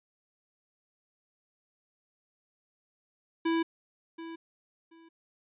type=tone with echo; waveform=square; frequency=329.6 Hz; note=E4; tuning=in tune; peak=-26 dBFS; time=3.45-3.63 s; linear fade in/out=10 ms; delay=730 ms; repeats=2; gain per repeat=-14 dB; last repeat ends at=5.09 s; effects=resampled to 8000 Hz